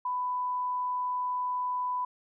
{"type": "tone", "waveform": "sine", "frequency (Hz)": 996, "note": "B5", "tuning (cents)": 14, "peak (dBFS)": -28, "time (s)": [0.05, 2.05], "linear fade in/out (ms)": 5, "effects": []}